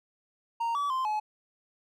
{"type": "tone with pitch steps", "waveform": "triangle", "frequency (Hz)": [927, 1146, 1042, 852], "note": ["A#5", "D6", "C6", "G#5"], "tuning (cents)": [-10, -43, -7, 44], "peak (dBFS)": -25, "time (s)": [0.6, 1.2], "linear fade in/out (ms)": 10, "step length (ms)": 150, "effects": []}